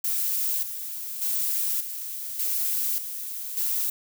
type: noise with tremolo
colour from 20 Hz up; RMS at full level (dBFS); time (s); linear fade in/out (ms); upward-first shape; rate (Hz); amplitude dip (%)
violet; -26; 0.04-3.9; 5; square; 0.85; 60
effects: none